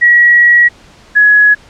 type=tone pair in turn; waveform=sine; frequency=1917 / 1682.9 Hz; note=A#6 / G#6; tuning=+48 / +22 cents; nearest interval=major second; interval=226 cents; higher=first; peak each=-3 dBFS; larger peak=neither; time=0.01-0.69 / 1.15-1.55 s; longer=first; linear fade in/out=20 ms; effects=pink hiss -41 dBFS RMS until 1.69 s + low-pass 6000 Hz 12 dB/octave